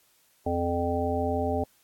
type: harmonic tone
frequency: 86.3 Hz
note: F2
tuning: 20 cents flat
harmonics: 1 / 3 / 5 / 7 / 9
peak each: -31 / -31 / -31 / -31 / -31 dBFS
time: 0.46-1.64 s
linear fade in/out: 5 ms
effects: white hiss -64 dBFS RMS until 1.83 s + AAC 64 kbps